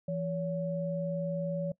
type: tone pair together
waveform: sine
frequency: 167.98 / 565 Hz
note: E3 / C#5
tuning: +33 / +33 cents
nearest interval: octave + major sixth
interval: 2100 cents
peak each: -33 / -33 dBFS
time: 0.08-1.72 s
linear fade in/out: 5 ms
effects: noise-tail reverb RT60 0.1 s tail -20 dB re dry